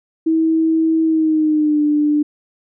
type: tone with pitch glide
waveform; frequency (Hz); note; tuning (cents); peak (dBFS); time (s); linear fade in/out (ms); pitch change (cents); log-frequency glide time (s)
sine; 322.3 to 297.3; E4 to D4; -39 to +21; -12; 0.26-2.23; 10; -140; 1.04-1.82
effects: none